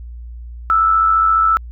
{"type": "tone with amplitude modulation", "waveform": "sine", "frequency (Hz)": 1318.5, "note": "E6", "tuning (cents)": 0, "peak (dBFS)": -8, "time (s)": [0.7, 1.57], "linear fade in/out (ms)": 0, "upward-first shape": "sine", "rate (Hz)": 94.5, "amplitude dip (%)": 50, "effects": ["added 59 Hz sine -29 dBFS peak until 1.71 s"]}